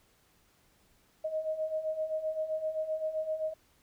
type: beating tone pair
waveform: sine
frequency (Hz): 622.3 / 630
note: D#5 / D#5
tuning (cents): 0 / +21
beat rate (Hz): 7.7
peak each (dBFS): -37 / -32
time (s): 1.24-3.54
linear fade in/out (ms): 10
effects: pink hiss -67 dBFS RMS until 3.82 s